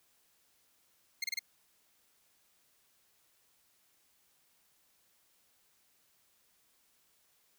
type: tone bursts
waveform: 20% pulse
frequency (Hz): 2116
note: C7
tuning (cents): +19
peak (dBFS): -27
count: 4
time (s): 1.22-1.392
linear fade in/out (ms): 5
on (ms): 22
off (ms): 28
effects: white hiss -71 dBFS RMS until 7.58 s